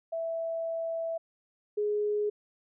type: tone pair in turn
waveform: sine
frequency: 659.3 / 417.3 Hz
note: E5 / G#4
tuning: 0 / +8 cents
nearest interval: minor sixth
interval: 792 cents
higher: first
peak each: -30 / -26 dBFS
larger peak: second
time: 0.12-1.18 / 1.77-2.3 s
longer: first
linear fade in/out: 10 ms
effects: none